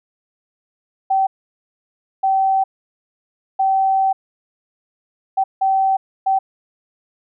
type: tone bursts at uneven times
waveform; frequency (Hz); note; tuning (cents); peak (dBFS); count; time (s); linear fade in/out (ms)
sine; 771; G5; -29; -13; 6; 1.1-1.27 / 2.23-2.64 / 3.59-4.13 / 5.37-5.44 / 5.61-5.97 / 6.26-6.39; 10
effects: none